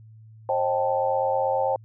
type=chord; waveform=sine; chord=A half-diminished seventh; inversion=first; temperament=equal with one note detuned; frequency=533.3 / 622.3 / 784 / 880 Hz; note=C5 / Eb5 / G5 / A5; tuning=+33 / 0 / 0 / 0 cents; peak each=-24 / -30 / -26 / -28 dBFS; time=0.49-1.76 s; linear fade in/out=2 ms; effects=added 110 Hz sine -45 dBFS peak until 1.84 s